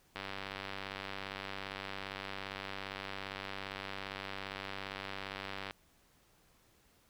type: click train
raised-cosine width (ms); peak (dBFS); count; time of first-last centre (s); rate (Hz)
0.3; -24; 542; 0.16-5.709; 97.5
effects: pink hiss -68 dBFS RMS until 7.09 s